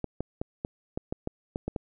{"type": "clicks", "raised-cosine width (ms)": 2, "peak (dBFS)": -17, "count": 10, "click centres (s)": [0.043, 0.206, 0.415, 0.649, 0.975, 1.125, 1.274, 1.559, 1.68, 1.762], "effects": []}